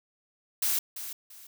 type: noise with echo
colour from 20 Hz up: blue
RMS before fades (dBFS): -27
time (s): 0.62-0.79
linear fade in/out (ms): 5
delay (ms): 340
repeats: 2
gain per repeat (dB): -11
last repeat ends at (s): 1.47
effects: none